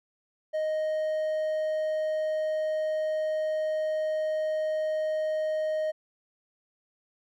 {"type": "tone", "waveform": "triangle", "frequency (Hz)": 622.3, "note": "D#5", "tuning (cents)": 0, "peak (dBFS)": -24, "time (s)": [0.53, 5.92], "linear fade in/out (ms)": 20, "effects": []}